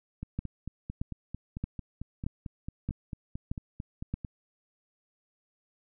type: two click trains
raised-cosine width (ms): 5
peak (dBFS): -19 / -24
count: 7 / 19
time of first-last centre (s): 0.39-4.14 / 0.23-4.248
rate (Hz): 1.6 / 4.48
effects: none